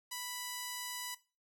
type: tone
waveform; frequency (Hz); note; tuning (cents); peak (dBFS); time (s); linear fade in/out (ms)
5% pulse; 987.8; B5; 0; -27; 0.11-1.15; 10
effects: noise-tail reverb RT60 0.3 s tail -17 dB re dry